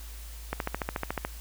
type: click train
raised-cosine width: 0.5 ms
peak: -14 dBFS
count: 11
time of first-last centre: 0.53-1.249 s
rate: 13.9 Hz
effects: added 55 Hz sine -40 dBFS peak until 1.4 s + white hiss -49 dBFS RMS until 1.4 s